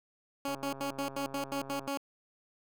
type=tone bursts; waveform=15% pulse; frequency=278.6 Hz; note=C#4; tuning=9 cents sharp; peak=-26 dBFS; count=9; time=0.45-1.974 s; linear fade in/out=2 ms; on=100 ms; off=78 ms
type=click train; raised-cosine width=1 ms; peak=-33 dBFS; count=191; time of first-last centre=0.48-1.877 s; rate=136 Hz
effects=none

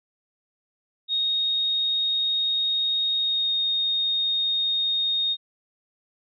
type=tone with pitch glide; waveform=sine; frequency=3729 to 3705 Hz; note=A#7 to A#7; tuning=0 to -11 cents; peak=-21 dBFS; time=1.08-5.37 s; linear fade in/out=50 ms; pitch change=-11 cents; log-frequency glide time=3.19-3.53 s; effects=none

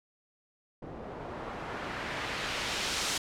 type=noise with low-pass filter sweep; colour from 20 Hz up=white; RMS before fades=-36 dBFS; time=0.82-3.18 s; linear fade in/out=5 ms; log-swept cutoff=470 to 6800 Hz; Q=0.84; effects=none

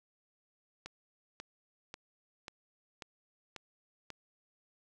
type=click train; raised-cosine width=0.2 ms; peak=-26 dBFS; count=7; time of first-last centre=0.86-4.103 s; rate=1.85 Hz; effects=none

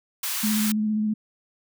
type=high-pass noise; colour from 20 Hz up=white; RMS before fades=-28 dBFS; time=0.23-0.72 s; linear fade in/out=5 ms; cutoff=940 Hz; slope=24 dB/octave
type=tone with vibrato; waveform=sine; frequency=214 Hz; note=A3; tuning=48 cents flat; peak=-21 dBFS; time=0.43-1.14 s; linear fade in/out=10 ms; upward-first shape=square; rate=15 Hz; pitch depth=18 cents each way
effects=none

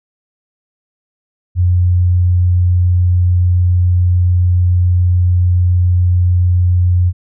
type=tone; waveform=sine; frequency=89.3 Hz; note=F2; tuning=39 cents sharp; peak=-8 dBFS; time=1.55-7.13 s; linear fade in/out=50 ms; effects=none

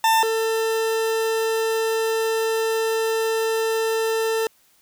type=tone pair in turn; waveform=40% pulse; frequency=894 / 447 Hz; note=A5 / A4; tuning=+27 / +27 cents; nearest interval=octave; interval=1200 cents; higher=first; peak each=-14 / -19 dBFS; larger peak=first; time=0.04-0.23 / 0.23-4.47 s; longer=second; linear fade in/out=2 ms; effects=white hiss -59 dBFS RMS until 4.81 s

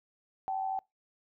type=tone pair together; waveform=sine; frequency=768 / 860 Hz; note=G5 / A5; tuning=-36 / -40 cents; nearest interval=major second; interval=196 cents; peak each=-31 / -39 dBFS; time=0.48-0.79 s; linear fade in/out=0 ms; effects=noise-tail reverb RT60 0.2 s tail -25 dB re dry

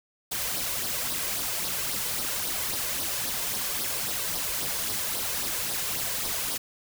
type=noise with flanger; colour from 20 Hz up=white; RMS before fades=-30 dBFS; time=0.31-6.58 s; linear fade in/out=10 ms; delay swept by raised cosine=0.2 to 2 ms; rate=3.7 Hz; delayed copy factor=+0.55; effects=none

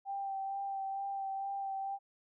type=tone with vibrato; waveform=sine; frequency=784 Hz; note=G5; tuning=in tune; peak=-35 dBFS; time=0.05-1.99 s; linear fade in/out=50 ms; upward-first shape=sine; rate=2.2 Hz; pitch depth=18 cents each way; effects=none

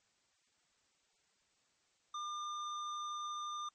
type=tone; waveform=square; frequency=1202 Hz; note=D6; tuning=40 cents sharp; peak=-40 dBFS; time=2.14-3.69 s; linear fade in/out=5 ms; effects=white hiss -75 dBFS RMS until 3.74 s + MP3 32 kbps

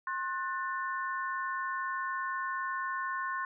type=chord; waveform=sine; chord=F# diminished; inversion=second; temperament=just; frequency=1065.6 / 1480 / 1776 Hz; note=C6 / F#6 / A6; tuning=+31 / 0 / +16 cents; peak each=-34 / -38 / -39 dBFS; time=0.07-3.45 s; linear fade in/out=2 ms; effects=none

